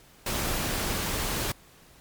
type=noise; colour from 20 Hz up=pink; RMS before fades=-29 dBFS; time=0.26-1.52 s; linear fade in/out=5 ms; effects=pink hiss -55 dBFS RMS until 2 s + MP3 96 kbps